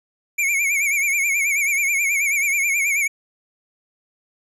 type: tone with vibrato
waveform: square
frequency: 2277 Hz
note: C#7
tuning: 46 cents sharp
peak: -18 dBFS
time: 0.38-3.08 s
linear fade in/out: 10 ms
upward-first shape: sine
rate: 9.3 Hz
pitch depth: 94 cents each way
effects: resampled to 32000 Hz